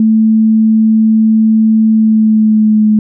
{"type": "tone with pitch glide", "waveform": "sine", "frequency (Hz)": [220, 214], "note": ["A3", "A3"], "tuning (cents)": [0, -48], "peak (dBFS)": -5, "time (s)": [0, 2.99], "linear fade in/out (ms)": 2, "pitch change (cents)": -48, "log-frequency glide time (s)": [1.91, 2.88], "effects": []}